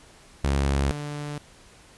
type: tone pair in turn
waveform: sawtooth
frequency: 69.3 / 146.84 Hz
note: C#2 / D3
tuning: 0 / 0 cents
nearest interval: octave + minor second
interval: 1300 cents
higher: second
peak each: -17 / -27 dBFS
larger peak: first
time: 0.44-0.91 / 0.91-1.38 s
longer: neither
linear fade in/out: 0 ms
effects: pink hiss -52 dBFS RMS until 1.97 s + resampled to 24000 Hz